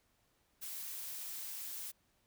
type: noise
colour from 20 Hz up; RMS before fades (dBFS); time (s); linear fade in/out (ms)
blue; -44; 0.61-1.92; 20
effects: pink hiss -75 dBFS RMS until 2.26 s